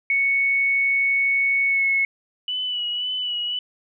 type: tone with pitch glide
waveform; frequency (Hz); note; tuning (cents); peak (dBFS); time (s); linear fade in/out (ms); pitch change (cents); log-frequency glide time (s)
sine; 2217 to 2190; C#7 to C#7; 0 to -22; -17; 0.1-2.05; 2; -22; 1.67-1.84
type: tone with vibrato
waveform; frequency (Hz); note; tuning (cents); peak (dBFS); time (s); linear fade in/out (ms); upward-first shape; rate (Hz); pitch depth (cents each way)
sine; 2960; F#7; 0; -23; 2.48-3.59; 2; sine; 1.9; 33
effects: none